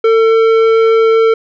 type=tone with tanh clipping; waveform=triangle; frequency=449.4 Hz; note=A4; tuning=37 cents sharp; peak=-8 dBFS; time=0.04-1.34 s; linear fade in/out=5 ms; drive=16 dB; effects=none